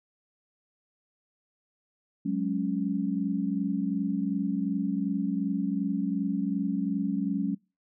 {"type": "chord", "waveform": "sine", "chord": "F# suspended second", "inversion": "none", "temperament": "equal", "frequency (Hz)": [185, 207.7, 277.2], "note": ["F#3", "G#3", "C#4"], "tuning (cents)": [0, 0, 0], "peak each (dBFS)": -30, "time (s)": [2.25, 7.55], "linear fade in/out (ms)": 10, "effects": ["noise-tail reverb RT60 0.3 s tail -26 dB re dry"]}